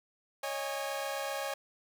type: chord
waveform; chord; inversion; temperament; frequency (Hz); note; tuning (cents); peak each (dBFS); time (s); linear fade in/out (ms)
sawtooth; C# suspended second; none; equal with one note detuned; 554.4 / 622.3 / 817.8; C#5 / D#5 / G#5; 0 / 0 / -27; -33 / -37 / -35; 0.43-1.54; 5
effects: 10-bit